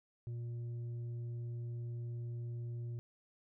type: tone with tanh clipping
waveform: triangle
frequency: 118.6 Hz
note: A#2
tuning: 30 cents sharp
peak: -40 dBFS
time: 0.27-2.99 s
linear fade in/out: 0 ms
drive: 9 dB
effects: none